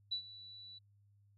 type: tone with ADSR envelope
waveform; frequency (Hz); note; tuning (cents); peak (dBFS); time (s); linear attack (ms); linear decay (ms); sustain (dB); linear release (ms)
sine; 3951; B7; 0; -33; 0.11-0.79; 15; 91; -17; 14
effects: added 101 Hz sine -65 dBFS peak until 1.37 s